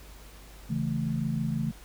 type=chord; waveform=sine; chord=A major; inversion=first; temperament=equal; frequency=138.59 / 164.81 / 220 Hz; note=C#3 / E3 / A3; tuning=0 / 0 / 0 cents; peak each=-31 dBFS; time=0.69-1.72 s; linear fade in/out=20 ms; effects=added 50 Hz sine -47 dBFS peak until 1.84 s + pink hiss -52 dBFS RMS until 1.84 s